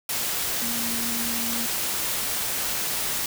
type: tone in noise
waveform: sine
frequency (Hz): 233.1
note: A#3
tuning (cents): 0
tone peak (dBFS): -32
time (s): 0.62-1.66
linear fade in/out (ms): 2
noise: white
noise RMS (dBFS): -27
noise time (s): 0.09-3.26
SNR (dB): -8
effects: none